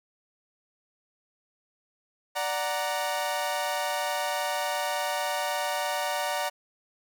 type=chord; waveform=sawtooth; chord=D augmented; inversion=none; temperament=equal; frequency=587.3 / 740 / 932.3 Hz; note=D5 / F#5 / A#5; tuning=0 / 0 / 0 cents; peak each=-28 dBFS; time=2.35-6.5 s; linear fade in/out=20 ms; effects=none